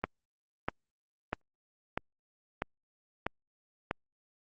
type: click train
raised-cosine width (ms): 0.5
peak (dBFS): -15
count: 7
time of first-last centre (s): 0.04-3.911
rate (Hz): 1.55
effects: Opus 24 kbps